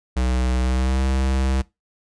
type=tone with pitch glide; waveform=square; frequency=62.9 to 65.87 Hz; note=B1 to C2; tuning=+32 to +12 cents; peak=-19 dBFS; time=0.16-1.62 s; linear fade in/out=10 ms; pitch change=+80 cents; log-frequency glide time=0.6-1.03 s; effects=noise-tail reverb RT60 0.2 s tail -20 dB re dry + resampled to 22050 Hz